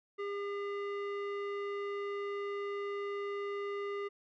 square tone with low-pass filter, 403.8 Hz, G#4, 49 cents flat, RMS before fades -38 dBFS, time 0.18-4.09 s, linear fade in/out 20 ms, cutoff 2000 Hz, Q 1.3, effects none

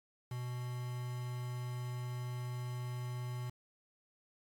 triangle tone with quantisation, 123.47 Hz, B2, in tune, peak -36 dBFS, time 0.31-3.5 s, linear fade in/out 5 ms, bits 8, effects AAC 64 kbps

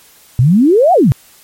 sine exponential two-way sweep, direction up then down, 113.8 to 774 to 113.8 Hz, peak -5 dBFS, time 0.39-1.12 s, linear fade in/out 0 ms, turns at 0.93 s, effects white hiss -44 dBFS RMS until 1.43 s + MP3 64 kbps

